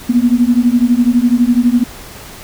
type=beating tone pair; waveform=sine; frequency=236.1 / 248.1 Hz; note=A#3 / B3; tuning=+22 / +8 cents; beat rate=12 Hz; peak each=-11 dBFS; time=0.09-1.84 s; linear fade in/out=10 ms; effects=pink hiss -33 dBFS RMS until 2.43 s